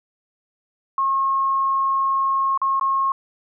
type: tone with dropouts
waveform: sine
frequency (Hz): 1082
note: C#6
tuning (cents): -42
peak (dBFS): -17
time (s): 0.98-3.12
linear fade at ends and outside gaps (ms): 2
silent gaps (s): 2.576-2.616 / 2.797-2.811
effects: none